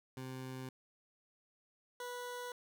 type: tone pair in turn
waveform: 20% pulse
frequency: 130 / 490.8 Hz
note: C3 / B4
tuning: -11 / -11 cents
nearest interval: octave + major seventh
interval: 2300 cents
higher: second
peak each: -38 / -37 dBFS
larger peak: second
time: 0.17-0.69 / 2-2.52 s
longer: neither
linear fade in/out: 2 ms
effects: none